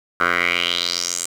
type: tone with band-pass filter sweep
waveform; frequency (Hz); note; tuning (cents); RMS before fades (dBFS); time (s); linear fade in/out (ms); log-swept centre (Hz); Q
10% pulse; 87.31; F2; 0; -21; 0.2-1.26; 5; 1400 to 8100; 3.9
effects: 7-bit